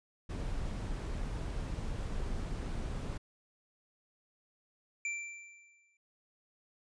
brown noise, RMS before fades -37 dBFS, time 0.29-3.18 s, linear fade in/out 10 ms
square tone with exponential decay, 2349 Hz, D7, in tune, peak -33 dBFS, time 5.05-5.97 s, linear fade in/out 2 ms, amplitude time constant 200 ms
effects resampled to 22050 Hz

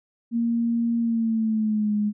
sine tone with pitch glide, 233.1 to 208.9 Hz, A#3 to G#3, 0 to +10 cents, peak -20 dBFS, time 0.31-2.13 s, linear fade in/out 50 ms, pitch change -190 cents, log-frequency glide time 0.99-1.94 s, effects none

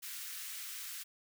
white high-pass noise, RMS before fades -44 dBFS, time 0.02-1.04 s, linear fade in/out 20 ms, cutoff 1400 Hz, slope 24 dB/octave, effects none

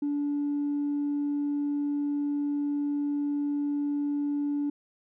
triangle tone with tanh clipping, 289.1 Hz, D4, 27 cents flat, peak -26 dBFS, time 0.02-4.7 s, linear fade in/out 5 ms, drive 5 dB, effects none

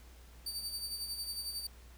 sawtooth tone with tremolo, 4616 Hz, D8, 31 cents flat, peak -33 dBFS, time 0.46-1.67 s, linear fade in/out 5 ms, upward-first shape sine, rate 11 Hz, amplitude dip 55%, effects added 60 Hz sine -53 dBFS peak until 1.97 s + pink hiss -61 dBFS RMS until 1.97 s

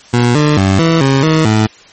20% pulse tone with pitch steps, 120.8 / 149.6 / 96.2 / 164.4 / 135.5 / 158.3 / 108.6 Hz, B2 / D3 / G2 / E3 / C#3 / D#3 / A2, -38 / +32 / -32 / -4 / -39 / +30 / -22 cents, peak -3 dBFS, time 0.13-1.67 s, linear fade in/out 10 ms, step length 220 ms, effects white hiss -40 dBFS RMS until 1.92 s + MP3 32 kbps

